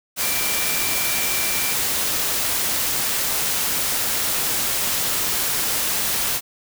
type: tone in noise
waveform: sine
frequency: 2349 Hz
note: D7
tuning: in tune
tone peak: -29 dBFS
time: 0.2-1.76 s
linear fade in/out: 50 ms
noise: white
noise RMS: -22 dBFS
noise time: 0.16-6.41 s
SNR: -10 dB
effects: none